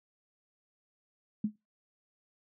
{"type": "tone with exponential decay", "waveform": "sine", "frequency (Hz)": 212.4, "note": "G#3", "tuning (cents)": 39, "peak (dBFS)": -24, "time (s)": [1.44, 1.56], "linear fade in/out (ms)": 5, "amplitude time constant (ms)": 25, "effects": ["noise-tail reverb RT60 0.2 s tail -19 dB re dry"]}